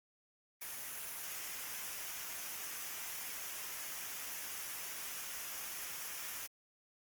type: noise with comb filter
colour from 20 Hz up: white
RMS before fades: -44 dBFS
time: 0.61-6.47 s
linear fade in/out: 10 ms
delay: 0.24 ms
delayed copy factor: -0.5
effects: Opus 24 kbps